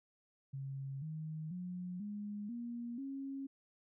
sine tone with pitch steps, 136.3 / 156.57 / 179.85 / 206.6 / 237.3 / 272.6 Hz, C#3 / D#3 / F#3 / G#3 / A#3 / C#4, -29 / +11 / -49 / -9 / +31 / -29 cents, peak -40 dBFS, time 0.53-3.47 s, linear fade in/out 10 ms, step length 490 ms, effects none

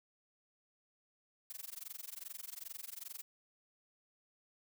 blue noise with amplitude modulation, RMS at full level -44 dBFS, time 1.5-3.22 s, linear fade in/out 0 ms, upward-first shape sine, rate 22.5 Hz, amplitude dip 100%, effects none

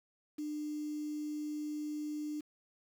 sine tone with quantisation, 300 Hz, D4, 37 cents sharp, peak -36 dBFS, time 0.38-2.41 s, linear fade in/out 10 ms, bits 9, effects none

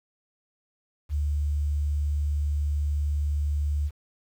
sine tone, 73.42 Hz, D2, in tune, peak -23 dBFS, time 1.09-3.91 s, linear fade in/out 50 ms, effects 9-bit

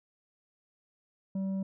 triangle tone with tanh clipping, 192.5 Hz, G3, 31 cents flat, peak -31 dBFS, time 1.35-1.63 s, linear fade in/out 5 ms, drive 10 dB, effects none

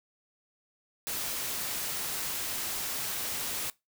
white noise, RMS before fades -34 dBFS, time 1.07-3.7 s, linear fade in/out 0 ms, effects noise-tail reverb RT60 0.2 s tail -21 dB re dry

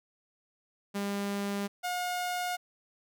sawtooth tone pair in turn, 200.9 / 718 Hz, G3 / F5, +43 / +48 cents, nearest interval octave + minor seventh, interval 2205 cents, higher second, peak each -27 dBFS, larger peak neither, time 0.94-1.68 / 1.83-2.57 s, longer neither, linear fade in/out 20 ms, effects none

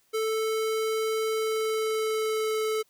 square tone with pitch glide, 440 to 435.4 Hz, A4 to A4, 0 to -18 cents, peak -26 dBFS, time 0.13-2.83 s, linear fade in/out 20 ms, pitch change -18 cents, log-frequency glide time 1.27-2.59 s, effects white hiss -67 dBFS RMS until 2.89 s

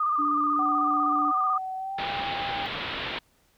sine tone with vibrato, 1213 Hz, D#6, 44 cents flat, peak -22 dBFS, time 0-1.58 s, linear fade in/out 5 ms, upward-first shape square, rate 16 Hz, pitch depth 38 cents each way
sine tone, 293.7 Hz, D4, in tune, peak -29 dBFS, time 0.18-1.32 s, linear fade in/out 20 ms
sine tone with pitch glide, 754 to 798.8 Hz, F#5 to G5, +32 to +32 cents, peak -30 dBFS, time 0.59-2.66 s, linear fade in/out 0 ms, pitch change +100 cents, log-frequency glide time 1.76-2.06 s
white low-pass noise, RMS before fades -33 dBFS, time 1.98-3.19 s, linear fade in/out 5 ms, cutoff 3800 Hz, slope 48 dB/octave
effects pink hiss -65 dBFS RMS until 3.57 s

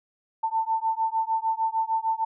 sine beating tone pair, 890 / 896.6 Hz, A5 / A5, +20 / +32 cents, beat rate 6.6 Hz, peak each -26 dBFS, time 0.43-2.25 s, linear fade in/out 10 ms, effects none

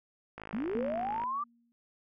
click train, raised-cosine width 0.5 ms, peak -27 dBFS, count 47, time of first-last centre 0.38-1.237 s, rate 53.7 Hz
sine linear sweep, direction up, 188.3 to 1200 Hz, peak -31 dBFS, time 0.53-1.44 s, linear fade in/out 10 ms
sine tone with exponential decay, 235.2 Hz, A#3, 16 cents sharp, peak -31 dBFS, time 0.75-1.72 s, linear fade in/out 0 ms, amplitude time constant 210 ms
effects none

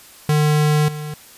square tone with level steps, 150.7 Hz, D3, 45 cents sharp, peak -14 / -27 dBFS, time 0.29-1.14 s, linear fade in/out 2 ms, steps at 0.88 s, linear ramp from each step 5 ms, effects white hiss -44 dBFS RMS until 1.37 s + resampled to 32000 Hz

